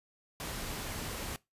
pink noise, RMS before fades -39 dBFS, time 0.4-1.36 s, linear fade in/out 0 ms, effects noise-tail reverb RT60 0.2 s tail -21 dB re dry + resampled to 32000 Hz

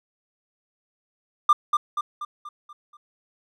triangle tone with echo, 1194 Hz, D6, 28 cents sharp, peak -9 dBFS, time 1.49-1.53 s, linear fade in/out 5 ms, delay 240 ms, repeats 6, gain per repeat -6 dB, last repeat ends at 2.97 s, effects tanh soft clip ceiling -7 dBFS

